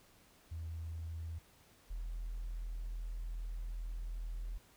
sine tone pair in turn, 81.9 / 41.28 Hz, E2 / E1, -11 / +3 cents, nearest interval octave, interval 1186 cents, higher first, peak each -39 / -37 dBFS, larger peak second, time 0.51-1.39 / 1.9-4.58 s, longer second, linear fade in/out 10 ms, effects tanh soft clip ceiling -35 dBFS + pink hiss -65 dBFS RMS until 4.76 s

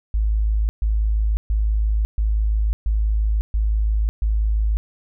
sine tone bursts, 53.3 Hz, G#1, 46 cents sharp, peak -16 dBFS, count 7, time 0.14-4.77 s, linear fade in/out 0 ms, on 550 ms, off 130 ms, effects none

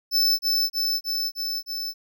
square tone with echo, 5274 Hz, E8, in tune, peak -18 dBFS, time 0.11-0.39 s, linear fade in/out 50 ms, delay 310 ms, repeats 5, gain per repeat -2 dB, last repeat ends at 1.94 s, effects none

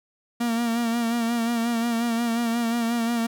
45% pulse tone with vibrato, 233.1 Hz, A#3, in tune, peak -22 dBFS, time 0.4-3.27 s, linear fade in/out 10 ms, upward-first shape sine, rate 5.6 Hz, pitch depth 42 cents each way, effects none

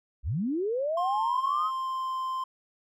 sine linear sweep, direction up, 45.29 to 1304 Hz, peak -26 dBFS, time 0.23-1.71 s, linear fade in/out 50 ms
triangle tone with pitch glide, 1060 to 1043 Hz, C6 to C6, +22 to -6 cents, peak -27 dBFS, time 0.97-2.44 s, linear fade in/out 5 ms, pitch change -28 cents, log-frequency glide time 1.18-2.17 s
effects none

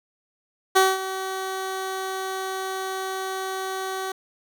15% pulse tone with ADSR envelope, 380.4 Hz, F#4, 48 cents sharp, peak -7 dBFS, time 0.75-4.12 s, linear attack 16 ms, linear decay 210 ms, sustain -14 dB, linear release 4 ms, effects none

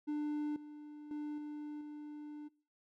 triangle tone with level steps, 297.8 Hz, D4, 24 cents sharp, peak -32 / -45 / -36 / -39 / -42 dBFS, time 0.07-2.49 s, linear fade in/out 20 ms, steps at 0.56 / 1.11 / 1.38 / 1.81 s, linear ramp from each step 2 ms, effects noise-tail reverb RT60 0.4 s tail -23 dB re dry

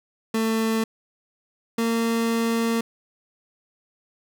30% pulse tone pair in turn, 223.2 / 229.2 Hz, A3 / A#3, +25 / -29 cents, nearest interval unison, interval 46 cents, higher second, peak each -18 dBFS, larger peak neither, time 0.34-0.84 / 1.78-2.81 s, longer second, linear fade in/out 5 ms, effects none

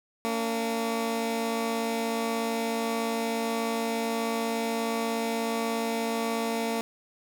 15% pulse tone pair together, 228.3 / 285 Hz, A#3 / C#4, -36 / +48 cents, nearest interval major third, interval 384 cents, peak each -21 / -30 dBFS, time 0.25-6.81 s, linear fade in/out 0 ms, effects none

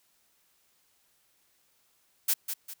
blue noise with echo, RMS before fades -25 dBFS, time 2.28-2.34 s, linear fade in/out 10 ms, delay 200 ms, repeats 2, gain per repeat -8 dB, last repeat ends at 2.74 s, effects white hiss -69 dBFS RMS until 2.8 s

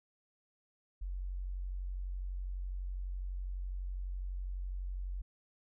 sine tone, 46 Hz, F#1, 9 cents flat, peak -36 dBFS, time 1.01-5.22 s, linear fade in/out 10 ms, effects none

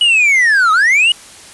triangle linear two-way sweep, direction down then up, 2960 to 1238 to 2960 Hz, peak -6 dBFS, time 0.01-1.12 s, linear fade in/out 2 ms, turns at 0.72 s, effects white hiss -37 dBFS RMS until 1.53 s + resampled to 24000 Hz

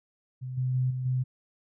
sine tone with level steps, 128 Hz, C3, 38 cents flat, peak -33 / -25 / -23 / -29 / -24 dBFS, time 0.41-1.24 s, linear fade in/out 20 ms, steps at 0.57 / 0.74 / 0.9 / 1.05 s, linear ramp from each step 10 ms, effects none

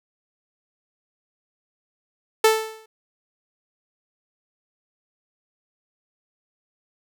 sawtooth tone with exponential decay, 440 Hz, A4, in tune, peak -7 dBFS, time 2.44-2.86 s, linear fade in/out 5 ms, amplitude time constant 91 ms, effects none

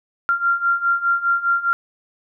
sine beating tone pair, 1382 / 1386.9 Hz, F6 / F6, -19 / -12 cents, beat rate 4.9 Hz, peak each -21 / -18 dBFS, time 0.29-1.73 s, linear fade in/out 0 ms, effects none

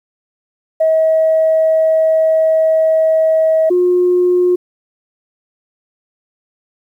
sine tone pair in turn, 639 / 358.6 Hz, D#5 / F4, +46 / +46 cents, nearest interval minor seventh, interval 1000 cents, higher first, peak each -8 dBFS, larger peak neither, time 0.8-3.7 / 3.7-4.56 s, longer first, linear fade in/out 10 ms, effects tanh soft clip ceiling -4 dBFS + 8-bit

